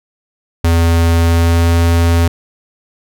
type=tone with pitch glide; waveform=square; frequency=83.7 to 84.48 Hz; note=E2 to E2; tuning=+27 to +43 cents; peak=-9 dBFS; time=0.64-2.28 s; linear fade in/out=5 ms; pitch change=+16 cents; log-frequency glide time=1.17-1.73 s; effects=none